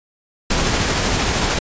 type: noise with tremolo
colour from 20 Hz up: pink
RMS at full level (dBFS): -17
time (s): 0.5-1.59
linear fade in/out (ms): 5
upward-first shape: sine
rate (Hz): 13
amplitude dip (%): 25
effects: resampled to 16000 Hz

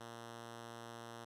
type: tone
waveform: 5% pulse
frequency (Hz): 116.54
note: A#2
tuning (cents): 0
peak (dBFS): -37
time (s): 0-1.25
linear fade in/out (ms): 10
effects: low-pass 12000 Hz 12 dB/octave

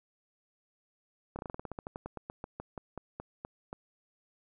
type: slowing click train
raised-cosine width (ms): 1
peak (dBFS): -25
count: 22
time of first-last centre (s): 1.36-3.729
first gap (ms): 29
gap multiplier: 1.12
effects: none

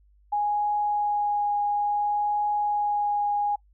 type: tone with vibrato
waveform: sine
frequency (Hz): 827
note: G#5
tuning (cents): -8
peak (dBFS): -22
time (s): 0.32-3.56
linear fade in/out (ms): 10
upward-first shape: triangle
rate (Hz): 0.58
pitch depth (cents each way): 10
effects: noise-tail reverb RT60 0.1 s tail -22 dB re dry + added 50 Hz sine -56 dBFS peak until 3.73 s

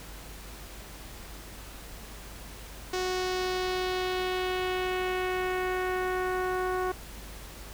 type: tone with low-pass filter sweep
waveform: sawtooth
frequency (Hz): 368.4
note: F#4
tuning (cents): -7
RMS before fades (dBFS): -30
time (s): 2.93-6.92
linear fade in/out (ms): 5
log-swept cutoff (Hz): 6000 to 1300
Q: 1.7
effects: added 50 Hz sine -45 dBFS peak until 7.73 s + pink hiss -46 dBFS RMS until 7.73 s

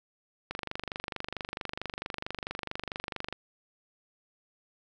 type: click train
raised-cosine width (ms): 0.3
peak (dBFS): -18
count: 70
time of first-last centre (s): 0.51-3.326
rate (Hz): 24.5
effects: none

